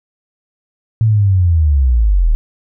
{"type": "linear sweep", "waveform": "sine", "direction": "down", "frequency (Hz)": [113.9, 36], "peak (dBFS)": -8, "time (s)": [1.01, 2.35], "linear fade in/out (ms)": 0, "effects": []}